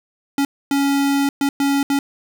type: tone bursts at uneven times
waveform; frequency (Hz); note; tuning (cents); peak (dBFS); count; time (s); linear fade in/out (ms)
square; 279.2; C#4; +13; -16; 5; 0.38-0.45 / 0.71-1.29 / 1.41-1.49 / 1.6-1.83 / 1.9-1.99; 2
effects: 7-bit